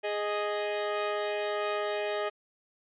sawtooth tone pair together, 415.3 / 622.2 Hz, G#4 / D#5, 0 / 0 cents, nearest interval perfect fifth, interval 700 cents, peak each -28 dBFS, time 0.03-2.3 s, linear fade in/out 20 ms, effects resampled to 8000 Hz

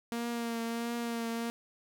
sawtooth tone with vibrato, 233.1 Hz, A#3, in tune, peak -29 dBFS, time 0.12-1.5 s, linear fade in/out 0 ms, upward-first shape triangle, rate 1.5 Hz, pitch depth 29 cents each way, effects none

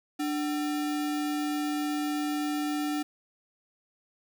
sine tone with sample-and-hold, 296.1 Hz, D4, 14 cents sharp, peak -27 dBFS, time 0.19-3.03 s, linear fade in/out 10 ms, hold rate 1050 Hz, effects none

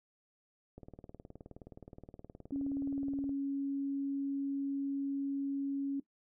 click train, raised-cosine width 2 ms, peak -35 dBFS, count 49, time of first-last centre 0.78-3.293 s, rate 19.1 Hz
sine tone, 277.2 Hz, C#4, in tune, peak -32 dBFS, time 2.52-6 s, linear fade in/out 5 ms
effects noise-tail reverb RT60 0.1 s tail -17 dB re dry

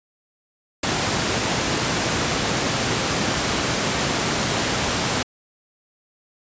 pink high-pass noise, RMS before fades -22 dBFS, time 0.83-5.23 s, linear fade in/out 5 ms, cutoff 100 Hz, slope 12 dB/octave, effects resampled to 16000 Hz

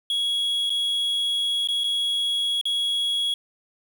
triangle tone with dropouts, 3332 Hz, G#7, 5 cents sharp, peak -20 dBFS, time 0.1-3.34 s, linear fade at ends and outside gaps 2 ms, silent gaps 0.696-0.702 / 1.674-1.686 / 1.837-1.841 / 2.613-2.654 s, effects 8-bit

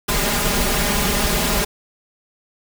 pink noise with comb filter, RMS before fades -19 dBFS, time 0.08-1.65 s, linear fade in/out 10 ms, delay 4.9 ms, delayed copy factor +1, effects none

